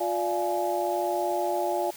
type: tone cluster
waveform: sine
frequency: 353.5 / 586 / 687 / 842 Hz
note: F4 / D5 / F5 / G#5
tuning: +21 / -4 / -29 / +24 cents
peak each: -30 dBFS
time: 0-1.91 s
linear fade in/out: 10 ms
effects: white hiss -45 dBFS RMS until 1.96 s